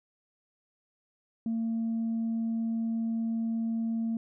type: tone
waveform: sine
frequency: 227.1 Hz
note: A#3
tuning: 45 cents flat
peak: -26 dBFS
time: 1.46-4.17 s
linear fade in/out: 2 ms
effects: tanh soft clip ceiling -25 dBFS